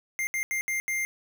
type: tone bursts at uneven times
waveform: square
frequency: 2100 Hz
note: C7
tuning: 6 cents sharp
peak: -27 dBFS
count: 5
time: 0.19-0.27 / 0.34-0.43 / 0.51-0.61 / 0.68-0.8 / 0.88-1.05 s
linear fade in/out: 0 ms
effects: none